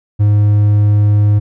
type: tone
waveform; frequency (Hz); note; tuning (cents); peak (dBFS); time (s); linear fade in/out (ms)
triangle; 103.83; G#2; 0; -5; 0.19-1.4; 20
effects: none